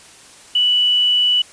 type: tone with quantisation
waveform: sine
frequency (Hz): 2960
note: F#7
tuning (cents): 0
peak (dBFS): -12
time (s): 0.55-1.42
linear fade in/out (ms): 5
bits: 7
effects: white hiss -43 dBFS RMS until 1.52 s + resampled to 22050 Hz